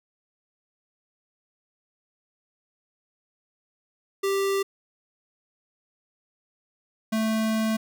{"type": "tone pair in turn", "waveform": "square", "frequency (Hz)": [392.6, 220.3], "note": ["G4", "A3"], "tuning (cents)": [3, 2], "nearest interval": "minor seventh", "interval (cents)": 1001, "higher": "first", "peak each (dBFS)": -23, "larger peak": "neither", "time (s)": [[4.23, 4.63], [7.12, 7.77]], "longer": "second", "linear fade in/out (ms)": 10, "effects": []}